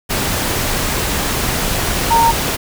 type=tone in noise; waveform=sine; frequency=922 Hz; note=A#5; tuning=19 cents flat; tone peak=-9 dBFS; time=2.1-2.32 s; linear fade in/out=20 ms; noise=pink; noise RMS=-18 dBFS; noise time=0.09-2.57 s; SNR=+6 dB; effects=none